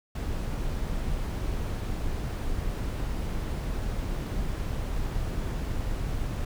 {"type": "noise", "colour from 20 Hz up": "brown", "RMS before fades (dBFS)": -30, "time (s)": [0.15, 6.45], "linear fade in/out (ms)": 5, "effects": []}